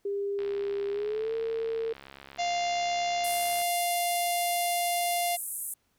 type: tone with pitch glide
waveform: sine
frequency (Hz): 401 to 452.7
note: G4 to A4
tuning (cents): +39 to +49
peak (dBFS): -28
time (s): 0.05-1.93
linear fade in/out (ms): 5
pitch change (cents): +210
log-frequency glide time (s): 0.91-1.34
type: click train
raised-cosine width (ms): 0.3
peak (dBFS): -29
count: 222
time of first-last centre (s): 0.39-3.616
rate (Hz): 68.5
type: harmonic tone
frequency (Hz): 698.5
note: F5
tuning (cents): 0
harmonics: 1 / 3 / 4 / 5 / 6 / 7 / 8 / 9 / 10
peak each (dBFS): -27 / -37 / -39 / -41 / -43 / -44 / -45 / -46 / -47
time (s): 2.38-5.37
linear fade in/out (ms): 20
type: band-pass noise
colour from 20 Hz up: pink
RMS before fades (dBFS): -36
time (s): 3.24-5.74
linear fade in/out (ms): 5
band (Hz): 8600 to 13000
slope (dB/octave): 48
effects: pink hiss -72 dBFS RMS until 5.98 s